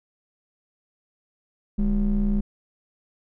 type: ring-modulated tone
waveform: triangle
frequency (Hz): 87.31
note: F2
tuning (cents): 0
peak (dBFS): -14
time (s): 1.78-2.41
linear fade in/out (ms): 10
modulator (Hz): 117
effects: none